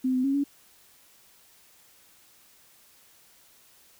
sine tone with pitch steps, 258 / 255 / 274 / 282.5 Hz, C4 / C4 / C#4 / C#4, -24 / -44 / -20 / +33 cents, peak -22 dBFS, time 0.04-0.44 s, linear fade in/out 10 ms, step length 100 ms, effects white hiss -58 dBFS RMS until 3.99 s

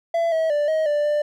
triangle tone with pitch steps, 671 / 644 / 588 / 631 / 589 / 593 Hz, E5 / E5 / D5 / D#5 / D5 / D5, +31 / -41 / +2 / +24 / +5 / +17 cents, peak -16 dBFS, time 0.14-1.22 s, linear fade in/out 5 ms, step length 180 ms, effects none

